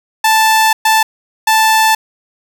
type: tone bursts at uneven times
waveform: sawtooth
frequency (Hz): 880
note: A5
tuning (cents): 0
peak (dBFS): -4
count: 3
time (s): 0.24-0.73 / 0.85-1.03 / 1.47-1.95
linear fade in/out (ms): 5
effects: none